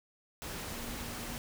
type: tone in noise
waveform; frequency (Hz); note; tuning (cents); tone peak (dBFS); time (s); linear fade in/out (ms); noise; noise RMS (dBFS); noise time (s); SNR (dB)
sine; 236; A#3; +22; -47; 0.72-1.37; 0; pink; -41; 0.42-1.38; -9
effects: none